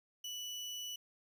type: tone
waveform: 30% pulse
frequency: 2960 Hz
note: F#7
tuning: in tune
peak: -38 dBFS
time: 0.24-0.96 s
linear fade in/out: 5 ms
effects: 12-bit